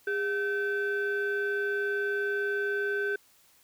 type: tone pair together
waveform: sine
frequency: 407.1 / 1537 Hz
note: G#4 / G6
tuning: -35 / -35 cents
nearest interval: octave + major seventh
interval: 2300 cents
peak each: -28 dBFS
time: 0.07-3.16 s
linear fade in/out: 5 ms
effects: tanh soft clip ceiling -23 dBFS + white hiss -62 dBFS RMS until 3.63 s